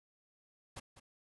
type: noise with echo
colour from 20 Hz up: pink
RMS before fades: -45 dBFS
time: 0.76-0.8 s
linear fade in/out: 10 ms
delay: 200 ms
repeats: 1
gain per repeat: -12 dB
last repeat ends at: 1 s
effects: resampled to 24000 Hz